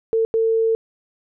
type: tone bursts at uneven times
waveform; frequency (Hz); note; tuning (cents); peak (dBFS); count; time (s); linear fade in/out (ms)
sine; 450; A4; +39; -15; 2; 0.13-0.25 / 0.34-0.75; 0
effects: none